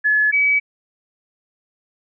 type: tone pair in turn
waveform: sine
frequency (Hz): 1709 / 2281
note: G#6 / C#7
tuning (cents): +49 / +49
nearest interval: perfect fourth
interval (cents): 500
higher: second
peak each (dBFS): -13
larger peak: neither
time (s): 0.04-0.32 / 0.32-0.6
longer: neither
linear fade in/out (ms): 20
effects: none